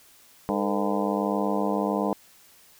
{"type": "harmonic tone with a mistuned harmonic", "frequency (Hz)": 101.4, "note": "G#2", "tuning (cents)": -41, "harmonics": [2, 3, 4, 5, 6, 7, 8, 9, 10], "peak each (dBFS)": [-28, -30, -31, -32, -33, -33, -34, -35, -35], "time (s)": [0.49, 2.13], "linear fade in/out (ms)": 0, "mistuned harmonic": 4, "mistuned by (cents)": 140, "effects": ["white hiss -55 dBFS RMS until 2.79 s"]}